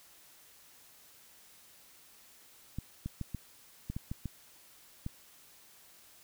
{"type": "clicks", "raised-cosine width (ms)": 5, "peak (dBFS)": -24, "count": 9, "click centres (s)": [2.786, 3.06, 3.213, 3.347, 3.9, 3.965, 4.115, 4.257, 5.064], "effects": ["white hiss -59 dBFS RMS until 6.23 s"]}